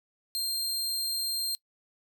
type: tone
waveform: sawtooth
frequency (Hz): 4186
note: C8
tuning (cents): 0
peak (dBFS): -26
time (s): 0.35-1.55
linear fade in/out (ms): 0
effects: noise-tail reverb RT60 0.1 s tail -23 dB re dry